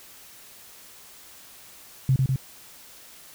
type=tone with echo; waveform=sine; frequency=132.3 Hz; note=C3; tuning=20 cents sharp; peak=-16 dBFS; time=2.09-2.16 s; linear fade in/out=2 ms; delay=100 ms; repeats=2; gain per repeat=-2 dB; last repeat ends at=2.36 s; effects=white hiss -48 dBFS RMS until 3.34 s